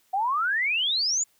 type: exponential sweep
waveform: sine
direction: up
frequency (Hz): 738 to 7180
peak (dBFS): -22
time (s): 0.13-1.24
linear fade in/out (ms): 10
effects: white hiss -65 dBFS RMS until 1.39 s